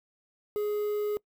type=tone with quantisation; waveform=triangle; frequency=417.9 Hz; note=G#4; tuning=11 cents sharp; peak=-25 dBFS; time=0.56-1.17 s; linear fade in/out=0 ms; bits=8; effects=noise-tail reverb RT60 0.1 s tail -24 dB re dry